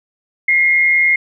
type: tone pair together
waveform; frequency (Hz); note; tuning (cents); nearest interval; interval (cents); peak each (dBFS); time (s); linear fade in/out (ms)
sine; 1975.5 / 2135; B6 / C7; 0 / +34; minor second; 134; -20 / -10; 0.48-1.16; 5
effects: none